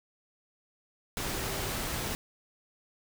sine tone in noise, 390 Hz, G4, 9 cents flat, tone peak -43 dBFS, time 1.33-1.68 s, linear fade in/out 0 ms, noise pink, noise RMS -34 dBFS, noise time 1.17-2.15 s, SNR -12 dB, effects none

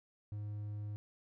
triangle tone, 104.3 Hz, G#2, 8 cents sharp, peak -37 dBFS, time 0.32-0.96 s, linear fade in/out 0 ms, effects none

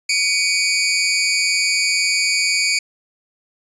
20% pulse tone pair together, 2270 / 2452 Hz, C#7 / D#7, +41 / -26 cents, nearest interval minor second, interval 133 cents, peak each -12 / -16 dBFS, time 0.09-2.79 s, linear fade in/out 5 ms, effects resampled to 22050 Hz

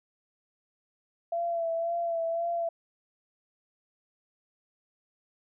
sine tone with vibrato, 673 Hz, E5, 36 cents sharp, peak -27 dBFS, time 1.32-2.69 s, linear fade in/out 5 ms, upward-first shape sine, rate 1.9 Hz, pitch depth 32 cents each way, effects none

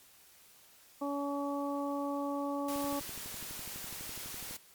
harmonic tone, 283.3 Hz, C#4, 38 cents sharp, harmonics 1 / 2 / 3 / 4, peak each -35 / -38 / -41 / -41 dBFS, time 1.01-3 s, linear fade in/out 10 ms
white noise, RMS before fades -43 dBFS, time 2.68-4.57 s, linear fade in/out 5 ms
click train, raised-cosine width 3 ms, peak -36 dBFS, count 22, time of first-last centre 2.76-4.51 s, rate 12 Hz
effects white hiss -60 dBFS RMS until 4.74 s + MP3 96 kbps

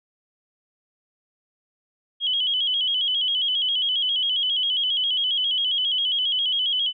sine tone with vibrato, 3136 Hz, G7, in tune, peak -20 dBFS, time 2.2-6.93 s, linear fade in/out 50 ms, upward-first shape square, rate 7.4 Hz, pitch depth 71 cents each way, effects none

